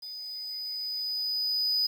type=tone with level ramp; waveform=triangle; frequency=4978 Hz; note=D#8; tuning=in tune; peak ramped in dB=-37 to -22 dBFS; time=0.02-1.87 s; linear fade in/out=10 ms; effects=9-bit